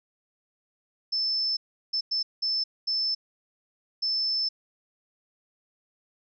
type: tone bursts at uneven times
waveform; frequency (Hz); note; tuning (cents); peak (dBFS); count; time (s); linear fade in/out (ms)
sine; 5274; E8; 0; -24; 6; 1.12-1.57 / 1.93-2.01 / 2.11-2.23 / 2.42-2.64 / 2.87-3.15 / 4.02-4.49; 10
effects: none